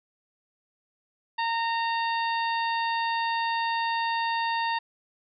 harmonic tone, 920 Hz, A#5, 23 cents flat, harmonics 1 / 2 / 3 / 4 / 5, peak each -26 / -32 / -36 / -38 / -40 dBFS, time 1.38-4.79 s, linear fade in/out 10 ms, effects none

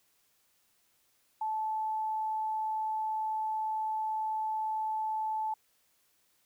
sine tone, 871 Hz, A5, 18 cents flat, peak -30 dBFS, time 1.41-5.54 s, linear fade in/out 5 ms, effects white hiss -71 dBFS RMS until 6.45 s

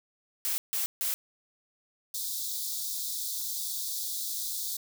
blue noise bursts, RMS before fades -30 dBFS, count 3, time 0.45-1.14 s, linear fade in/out 0 ms, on 130 ms, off 150 ms
white high-pass noise, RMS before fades -34 dBFS, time 2.14-4.77 s, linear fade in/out 5 ms, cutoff 3500 Hz, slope 96 dB/octave
effects none

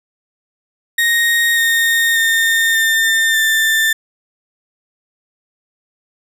35% pulse tone with pitch steps, 1864.7 / 1843.3 / 1822.1 / 1801.2 / 1780.5 Hz, A#6 / A#6 / A#6 / A6 / A6, 0 / -20 / -40 / +40 / +20 cents, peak -10 dBFS, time 0.98-3.93 s, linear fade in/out 5 ms, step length 590 ms, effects none

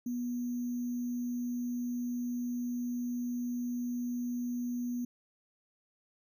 sine tone with sample-and-hold, 243.5 Hz, B3, 24 cents flat, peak -32 dBFS, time 0.06-5.05 s, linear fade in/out 5 ms, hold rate 6300 Hz, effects none

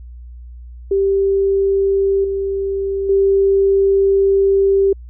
sine tone with level steps, 392 Hz, G4, in tune, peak -12 / -17 / -10 dBFS, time 0.91-4.93 s, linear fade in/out 5 ms, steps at 2.24 / 3.09 s, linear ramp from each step 5 ms, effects added 60 Hz sine -32 dBFS peak until 5.09 s

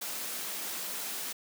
white high-pass noise, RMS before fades -37 dBFS, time 0.01-1.33 s, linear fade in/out 10 ms, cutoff 160 Hz, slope 48 dB/octave, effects none

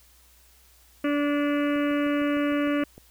harmonic tone, 290 Hz, D4, 22 cents flat, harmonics 1 / 2 / 4 / 5 / 6 / 7 / 8 / 9 / 10, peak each -23 / -29 / -35 / -37 / -39 / -40 / -41 / -42 / -43 dBFS, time 1.04-2.84 s, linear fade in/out 5 ms
click train, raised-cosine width 2 ms, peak -31 dBFS, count 9, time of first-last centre 1.76-2.98 s, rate 6.56 Hz
effects added 60 Hz sine -58 dBFS peak until 3.1 s + white hiss -58 dBFS RMS until 3.1 s

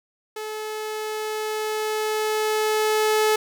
sawtooth tone with level ramp, 430.9 Hz, A4, 36 cents flat, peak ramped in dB -26 to -13 dBFS, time 0.36-3.36 s, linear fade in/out 5 ms, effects none

